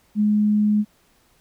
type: tone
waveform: sine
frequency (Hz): 210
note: G#3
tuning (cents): +19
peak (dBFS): -15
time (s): 0.15-0.85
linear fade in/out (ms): 50
effects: pink hiss -60 dBFS RMS until 1.4 s